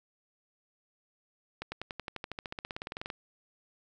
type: accelerating click train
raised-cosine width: 0.3 ms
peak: -21 dBFS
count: 23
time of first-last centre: 1.62-3.102 s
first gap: 100 ms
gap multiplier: 0.96
effects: none